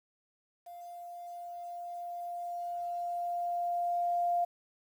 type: tone with level ramp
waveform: sine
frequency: 698.5 Hz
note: F5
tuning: in tune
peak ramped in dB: -44 to -26 dBFS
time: 0.66-4.45 s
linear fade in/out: 10 ms
effects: 10-bit